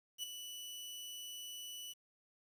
sawtooth tone with ADSR envelope, 2960 Hz, F#7, in tune, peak -34 dBFS, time 0.18-1.94 s, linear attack 52 ms, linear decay 9 ms, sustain -8 dB, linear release 25 ms, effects 10-bit

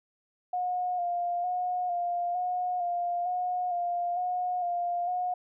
sine tone with vibrato, 712 Hz, F5, 33 cents sharp, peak -27 dBFS, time 0.53-5.34 s, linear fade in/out 5 ms, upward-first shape square, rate 1.1 Hz, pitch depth 27 cents each way, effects none

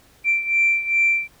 sine beating tone pair, 2349 / 2351.5 Hz, D7 / D7, 0 / +2 cents, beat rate 2.5 Hz, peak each -17 / -21 dBFS, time 0.24-1.28 s, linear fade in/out 50 ms, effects tanh soft clip ceiling -9 dBFS + pink hiss -54 dBFS RMS until 1.4 s

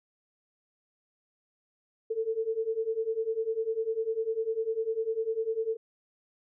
sine beating tone pair, 440 / 450 Hz, A4 / A4, 0 / +39 cents, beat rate 10 Hz, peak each -32 / -30 dBFS, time 2.1-5.77 s, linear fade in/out 10 ms, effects none

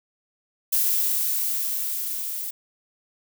violet noise with level ramp, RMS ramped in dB -21 to -31 dBFS, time 0.72-2.51 s, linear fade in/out 10 ms, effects none

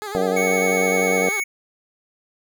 15% pulse tone with vibrato, 410.3 Hz, G#4, 21 cents flat, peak -22 dBFS, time 0.02-1.4 s, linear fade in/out 0 ms, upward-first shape sine, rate 10 Hz, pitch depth 84 cents each way
harmonic tone, 93.4 Hz, F#2, 17 cents sharp, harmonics 2 / 3 / 4 / 5 / 6 / 7 / 8, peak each -27 / -29 / -31 / -21 / -27 / -28 / -28 dBFS, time 0.15-1.29 s, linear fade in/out 0 ms
square tone, 2217 Hz, C#7, in tune, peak -22 dBFS, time 0.36-1.44 s, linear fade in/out 10 ms
effects none

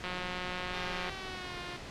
click train, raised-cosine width 0.3 ms, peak -21 dBFS, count 192, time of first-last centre 0.04-1.095 s, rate 181 Hz
5% pulse tone with pitch glide, 402 to 354 Hz, G4 to F4, +44 to +23 cents, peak -29 dBFS, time 0.73-1.77 s, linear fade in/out 10 ms, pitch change -221 cents, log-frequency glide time 0.9-1.58 s
effects pink hiss -44 dBFS RMS until 1.9 s + low-pass 5000 Hz 12 dB/octave

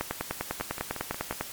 two click trains, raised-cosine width 0.5 ms, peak -13 / -20 dBFS, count 15 / 5, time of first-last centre 0.01-1.41 / 0.6-1.326 s, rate 10 / 5.51 Hz, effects white hiss -41 dBFS RMS until 1.52 s + MP3 96 kbps

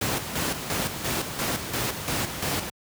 pink noise with tremolo, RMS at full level -26 dBFS, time 0.01-2.7 s, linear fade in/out 5 ms, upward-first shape square, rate 2.9 Hz, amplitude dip 55%, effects high-pass 80 Hz 12 dB/octave

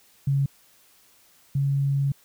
sine tone pair in turn, 138.59 / 139.14 Hz, C#3 / C#3, 0 / +7 cents, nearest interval unison, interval 7 cents, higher second, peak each -19 / -20 dBFS, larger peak first, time 0.27-0.46 / 1.55-2.12 s, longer second, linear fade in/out 5 ms, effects white hiss -58 dBFS RMS until 2.24 s

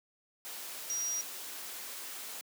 sine tone in noise, 5740 Hz, F8, 47 cents sharp, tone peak -32 dBFS, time 0.9-1.21 s, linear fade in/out 0 ms, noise white, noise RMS -43 dBFS, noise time 0.45-2.41 s, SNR +8 dB, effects high-pass 300 Hz 12 dB/octave

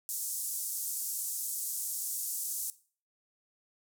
white band-pass noise, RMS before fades -36 dBFS, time 0.09-2.7 s, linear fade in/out 0 ms, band 6600 to 14000 Hz, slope 24 dB/octave, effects noise-tail reverb RT60 0.4 s tail -17 dB re dry

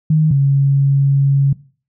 sine tone pair in turn, 155.56 / 138.59 Hz, D#3 / C#3, 0 / 0 cents, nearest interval major second, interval 200 cents, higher first, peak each -9 dBFS, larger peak neither, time 0.1-0.31 / 0.31-1.53 s, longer second, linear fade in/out 5 ms, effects noise-tail reverb RT60 0.4 s tail -19 dB re dry

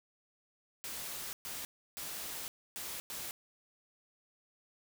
white noise bursts at uneven times, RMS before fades -42 dBFS, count 5, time 0.84-1.33 / 1.45-1.65 / 1.97-2.48 / 2.76-3 / 3.1-3.31 s, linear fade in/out 0 ms, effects none

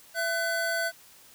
square tone pair together, 670 / 1506 Hz, E5 / F#6, +28 / +30 cents, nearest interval octave + major second, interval 1402 cents, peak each -31 / -29 dBFS, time 0.14-0.92 s, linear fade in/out 50 ms, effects white hiss -54 dBFS RMS until 1.34 s

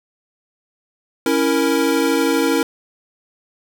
square chord, A# diminished, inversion first, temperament equal, 277.2 / 329.6 / 466.2 Hz, C#4 / E4 / A#4, 0 / 0 / 0 cents, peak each -20 dBFS, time 1.26-2.63 s, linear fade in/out 2 ms, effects none

